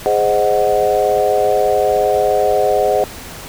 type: chord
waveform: sine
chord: Ab dominant seventh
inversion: none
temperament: equal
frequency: 415.3 / 523.3 / 622.3 / 740 Hz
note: Ab4 / C5 / Eb5 / Gb5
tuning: 0 / 0 / 0 / 0 cents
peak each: -17 dBFS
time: 0.06-3.04 s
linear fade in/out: 0 ms
effects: pink hiss -32 dBFS RMS until 3.48 s